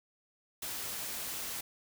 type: noise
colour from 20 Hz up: white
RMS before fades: -39 dBFS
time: 0.62-1.61 s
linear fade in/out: 5 ms
effects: none